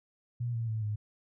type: tone with pitch steps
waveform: sine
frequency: 120 / 114.98 / 110.17 / 105.56 Hz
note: B2 / A#2 / A2 / G#2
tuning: -49 / -23 / +3 / +29 cents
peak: -30 dBFS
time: 0.4-0.96 s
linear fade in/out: 10 ms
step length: 140 ms
effects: none

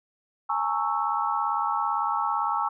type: chord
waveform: sine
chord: A# half-diminished seventh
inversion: third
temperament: equal with one note detuned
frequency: 830.6 / 908.4 / 1108.7 / 1318.5 Hz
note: G#5 / A#5 / C#6 / E6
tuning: 0 / -45 / 0 / 0 cents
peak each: -29 dBFS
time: 0.49-2.69 s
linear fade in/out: 10 ms
effects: none

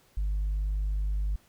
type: tone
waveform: sine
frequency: 50.5 Hz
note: G#1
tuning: 48 cents flat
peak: -24 dBFS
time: 0.17-1.36 s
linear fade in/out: 5 ms
effects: tanh soft clip ceiling -24 dBFS + pink hiss -63 dBFS RMS until 1.48 s

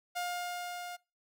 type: tone with level ramp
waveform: sawtooth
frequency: 709 Hz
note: F5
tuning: 26 cents sharp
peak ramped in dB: -29 to -37 dBFS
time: 0.15-0.97 s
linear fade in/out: 20 ms
effects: noise-tail reverb RT60 0.3 s tail -25 dB re dry

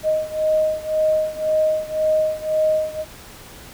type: beating tone pair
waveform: sine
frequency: 622 / 623.9 Hz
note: D#5 / D#5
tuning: -1 / +5 cents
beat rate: 1.9 Hz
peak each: -19 / -21 dBFS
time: 0.03-3.05 s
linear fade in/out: 50 ms
effects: pink hiss -41 dBFS RMS until 3.73 s

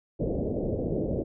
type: low-pass noise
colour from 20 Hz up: white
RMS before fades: -29 dBFS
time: 0.19-1.24 s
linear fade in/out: 20 ms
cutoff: 560 Hz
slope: 48 dB/octave
effects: none

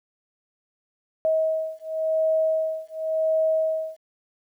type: beating tone pair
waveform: sine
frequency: 636 / 636.92 Hz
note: D#5 / D#5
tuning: +38 / +40 cents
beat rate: 0.92 Hz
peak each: -24 dBFS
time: 1.25-3.97 s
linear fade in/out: 0 ms
effects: 10-bit

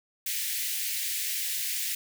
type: high-pass noise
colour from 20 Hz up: white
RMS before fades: -31 dBFS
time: 0.26-1.95 s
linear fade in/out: 5 ms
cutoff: 1800 Hz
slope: 48 dB/octave
effects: none

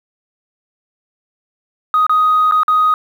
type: tone with dropouts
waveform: sine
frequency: 1250 Hz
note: D#6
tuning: 8 cents sharp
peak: -8 dBFS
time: 1.94-2.94 s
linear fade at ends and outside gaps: 1 ms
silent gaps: 2.066-2.095 / 2.512-2.521 / 2.633-2.681 s
effects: tanh soft clip ceiling -6 dBFS + 7-bit

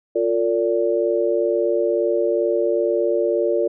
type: tone cluster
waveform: sine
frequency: 351.9 / 454.1 / 577 Hz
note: F4 / A#4 / D5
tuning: +13 / -45 / -31 cents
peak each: -21 dBFS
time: 0.15-3.68 s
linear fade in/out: 10 ms
effects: none

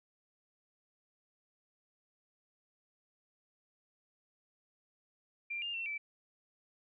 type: tone with pitch steps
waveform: sine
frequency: 2377 / 2810 / 2704 / 2319 Hz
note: D7 / F7 / E7 / D7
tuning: +20 / +10 / +43 / -22 cents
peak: -36 dBFS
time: 5.5-5.98 s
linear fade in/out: 10 ms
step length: 120 ms
effects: none

